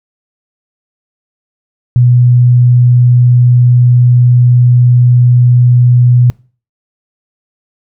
sine tone, 122.9 Hz, B2, 8 cents flat, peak -3 dBFS, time 1.96-6.3 s, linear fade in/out 0 ms, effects noise-tail reverb RT60 0.4 s tail -25 dB re dry

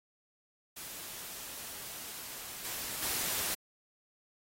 white noise with level steps, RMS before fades -44 / -39 / -34 dBFS, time 0.76-3.55 s, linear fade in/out 10 ms, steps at 2.64 / 3.02 s, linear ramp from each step 10 ms, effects AAC 48 kbps

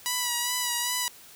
5% pulse tone with vibrato, 976 Hz, B5, 21 cents flat, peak -14 dBFS, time 0.06-1.08 s, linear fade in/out 0 ms, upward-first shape sine, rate 2.5 Hz, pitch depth 34 cents each way, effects white hiss -50 dBFS RMS until 1.35 s

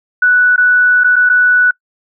sine tone with dropouts, 1480 Hz, F#6, in tune, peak -6 dBFS, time 0.22-1.71 s, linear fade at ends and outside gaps 5 ms, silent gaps 0.562-0.578 / 1.037-1.043 / 1.159-1.163 / 1.292-1.297 s, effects noise-tail reverb RT60 0.1 s tail -25 dB re dry

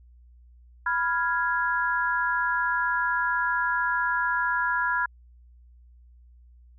sine chord, F diminished, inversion second, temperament equal, 987.8 / 1396.9 / 1661.2 Hz, Cb6 / F6 / Ab6, 0 / 0 / 0 cents, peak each -27 dBFS, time 0.86-5.06 s, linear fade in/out 5 ms, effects added 60 Hz sine -50 dBFS peak until 6.78 s

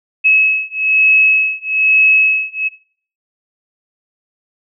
sine beating tone pair, 2575 / 2576.1 Hz, E7 / E7, -41 / -40 cents, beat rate 1.1 Hz, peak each -13 dBFS, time 0.24-2.69 s, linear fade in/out 20 ms, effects noise-tail reverb RT60 0.5 s tail -19 dB re dry

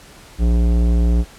sine tone with tanh clipping, 58.4 Hz, A#1, 4 cents sharp, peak -14 dBFS, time 0.38-1.25 s, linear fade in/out 50 ms, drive 16 dB, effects pink hiss -43 dBFS RMS until 1.38 s + low-pass 11000 Hz 12 dB/octave

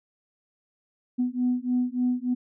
sine beating tone pair, 246.9 / 250.3 Hz, B3 / B3, 0 / +23 cents, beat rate 3.4 Hz, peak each -25 dBFS, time 1.18-2.35 s, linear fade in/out 20 ms, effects tanh soft clip ceiling -16 dBFS

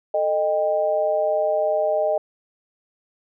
sine tone with amplitude modulation, 617 Hz, D#5, 15 cents flat, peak -14 dBFS, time 0.14-2.18 s, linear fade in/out 5 ms, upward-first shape sine, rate 177 Hz, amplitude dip 85%, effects none

